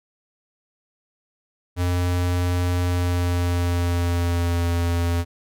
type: tone with pitch glide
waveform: square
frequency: 88.9 to 85.77 Hz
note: F2 to F2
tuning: +31 to -31 cents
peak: -20 dBFS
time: 1.76-5.25 s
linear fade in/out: 50 ms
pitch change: -62 cents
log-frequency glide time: 2.83-4.69 s
effects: none